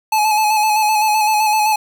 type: tone with vibrato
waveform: square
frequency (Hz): 856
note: A5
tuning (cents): -48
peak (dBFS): -13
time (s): 0.12-1.76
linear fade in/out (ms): 5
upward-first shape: square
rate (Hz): 7.8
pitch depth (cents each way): 28
effects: 7-bit